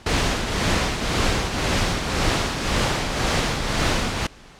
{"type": "noise with tremolo", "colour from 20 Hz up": "pink", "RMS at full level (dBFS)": -19, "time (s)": [0.06, 4.27], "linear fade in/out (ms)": 5, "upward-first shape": "triangle", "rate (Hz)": 1.9, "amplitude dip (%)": 55, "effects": ["pink hiss -46 dBFS RMS until 4.59 s", "low-pass 6000 Hz 12 dB/octave"]}